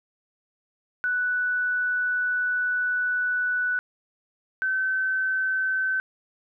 sine tone pair in turn, 1484 / 1531.9 Hz, F#6 / G6, +5 / -40 cents, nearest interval minor second, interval 55 cents, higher second, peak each -22 dBFS, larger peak neither, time 1.04-3.79 / 4.62-6 s, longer first, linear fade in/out 0 ms, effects none

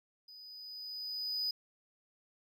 triangle tone with level ramp, 4978 Hz, D#8, in tune, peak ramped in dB -50 to -30 dBFS, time 0.28-1.51 s, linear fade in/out 5 ms, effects none

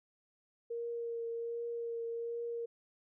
sine tone with vibrato, 466.2 Hz, A#4, in tune, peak -36 dBFS, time 0.7-2.66 s, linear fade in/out 10 ms, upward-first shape triangle, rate 1.3 Hz, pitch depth 17 cents each way, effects none

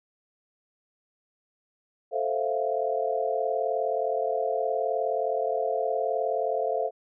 sine chord, F major seventh, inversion first, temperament equal, 440 / 523.3 / 659.3 / 698.5 Hz, A4 / C5 / E5 / F5, 0 / 0 / 0 / 0 cents, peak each -30 dBFS, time 2.11-6.91 s, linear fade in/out 50 ms, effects none

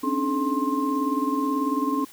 sine tone cluster, 265.5 / 285.5 / 303.8 / 430.4 / 1058 Hz, C4 / D4 / D#4 / A4 / C6, +25 / -49 / -41 / -38 / +19 cents, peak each -27 / -26 / -32 / -33 / -27 dBFS, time 0.03-2.05 s, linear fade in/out 10 ms, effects white hiss -48 dBFS RMS until 2.12 s

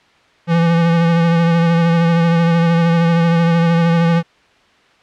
square tone with vibrato, 168 Hz, E3, 33 cents sharp, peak -11 dBFS, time 0.47-4.23 s, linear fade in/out 50 ms, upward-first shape triangle, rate 13 Hz, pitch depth 32 cents each way, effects white hiss -51 dBFS RMS until 5.02 s + low-pass 3000 Hz 12 dB/octave

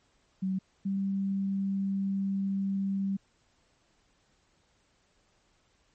sine tone pair in turn, 189.3 / 195.41 Hz, F#3 / G3, +40 / -5 cents, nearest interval minor second, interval 55 cents, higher second, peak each -27 dBFS, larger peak neither, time 0.42-0.59 / 0.85-3.17 s, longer second, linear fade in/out 10 ms, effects pink hiss -69 dBFS RMS until 5.94 s + MP3 32 kbps

